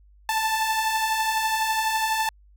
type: beating tone pair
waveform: sawtooth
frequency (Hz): 871 / 883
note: A5 / A5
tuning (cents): -18 / +6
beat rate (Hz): 12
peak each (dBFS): -26 / -19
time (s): 0.29-2.29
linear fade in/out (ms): 2
effects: added 50 Hz sine -51 dBFS peak until 2.56 s